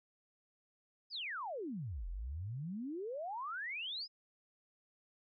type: exponential two-way sweep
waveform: sine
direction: down then up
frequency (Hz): 5220 to 40.13 to 5220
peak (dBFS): -39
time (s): 1.1-4.08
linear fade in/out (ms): 50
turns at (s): 2.08
effects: none